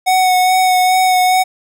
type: tone with vibrato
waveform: square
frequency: 740 Hz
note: F#5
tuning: in tune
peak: -10 dBFS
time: 0.06-1.44 s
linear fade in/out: 20 ms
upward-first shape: sine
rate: 2.4 Hz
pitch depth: 17 cents each way
effects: none